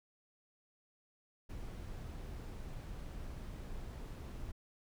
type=noise; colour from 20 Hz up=brown; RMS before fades=-45 dBFS; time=1.49-4.52 s; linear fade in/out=10 ms; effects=none